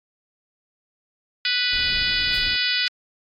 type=harmonic tone; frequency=493.9 Hz; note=B4; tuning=in tune; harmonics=3 / 4 / 5 / 6 / 7 / 8 / 9 / 10; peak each=-28 / -28 / -28 / -28 / -28 / -28 / -28 / -28 dBFS; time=1.45-2.88 s; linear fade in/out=2 ms
type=noise; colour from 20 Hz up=brown; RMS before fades=-36 dBFS; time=1.73-2.56 s; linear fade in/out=0 ms
type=noise with exponential decay; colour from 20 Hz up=white; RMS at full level=-41 dBFS; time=2.34-2.57 s; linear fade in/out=2 ms; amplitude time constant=48 ms
effects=AAC 48 kbps